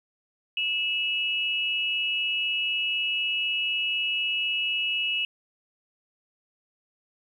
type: tone pair together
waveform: sine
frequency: 2629 / 2905 Hz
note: E7 / F#7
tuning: -5 / -32 cents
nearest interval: major second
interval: 173 cents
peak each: -27 dBFS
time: 0.57-5.25 s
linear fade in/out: 2 ms
effects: 10-bit